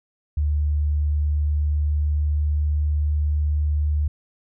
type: tone with pitch glide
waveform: sine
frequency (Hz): 74.2 to 74.67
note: D2 to D2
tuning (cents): +18 to +29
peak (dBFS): -18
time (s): 0.37-4.08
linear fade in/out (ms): 5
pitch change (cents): +11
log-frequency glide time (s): 0.92-2.82
effects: none